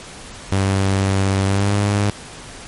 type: tone with pitch glide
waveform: sawtooth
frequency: 97.1 to 102.1 Hz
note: G2 to G#2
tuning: -16 to -29 cents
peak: -11 dBFS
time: 0.52-2.1 s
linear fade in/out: 0 ms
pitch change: +87 cents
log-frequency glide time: 1.46-1.75 s
effects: pink hiss -36 dBFS RMS until 2.67 s + MP3 48 kbps